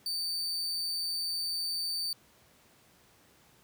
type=tone; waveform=40% pulse; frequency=4584 Hz; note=D8; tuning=43 cents flat; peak=-30 dBFS; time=0.06-2.13 s; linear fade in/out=2 ms; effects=pink hiss -62 dBFS RMS until 3.63 s + high-pass 80 Hz 12 dB/octave